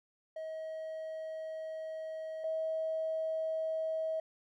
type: tone pair in turn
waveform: triangle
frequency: 636 / 639.5 Hz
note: D#5 / D#5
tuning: +38 / +47 cents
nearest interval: unison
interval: 9 cents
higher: second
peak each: -36 / -28 dBFS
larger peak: second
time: 0.36-2.44 / 2.44-4.2 s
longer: first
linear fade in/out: 5 ms
effects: tanh soft clip ceiling -30 dBFS